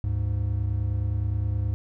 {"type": "tone pair together", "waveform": "triangle", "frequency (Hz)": [73.1, 102.66], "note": ["D2", "G#2"], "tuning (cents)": [-7, -20], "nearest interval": "tritone", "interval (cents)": 587, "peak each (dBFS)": [-26, -23], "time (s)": [0.04, 1.74], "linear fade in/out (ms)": 0, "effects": []}